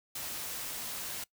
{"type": "noise", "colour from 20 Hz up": "white", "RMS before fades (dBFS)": -39, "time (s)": [0.15, 1.24], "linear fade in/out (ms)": 5, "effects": ["noise-tail reverb RT60 0.1 s tail -21 dB re dry"]}